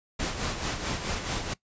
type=noise with tremolo; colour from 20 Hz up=pink; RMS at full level=-29 dBFS; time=0.19-1.54 s; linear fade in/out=10 ms; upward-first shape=sine; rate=4.6 Hz; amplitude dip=55%; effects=noise-tail reverb RT60 0.1 s tail -20 dB re dry + resampled to 16000 Hz